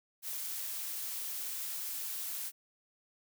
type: noise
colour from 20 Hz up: blue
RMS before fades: -39 dBFS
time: 0.22-2.52 s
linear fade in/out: 50 ms
effects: none